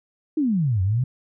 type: exponential two-way sweep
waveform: sine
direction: down then up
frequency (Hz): 325.1 to 90.1 to 133.9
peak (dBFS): -18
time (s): 0.37-1.04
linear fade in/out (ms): 5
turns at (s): 0.82
effects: none